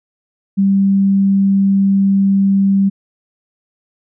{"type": "tone", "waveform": "sine", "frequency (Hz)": 196, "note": "G3", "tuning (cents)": 0, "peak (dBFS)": -9, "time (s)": [0.57, 2.9], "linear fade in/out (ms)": 20, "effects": []}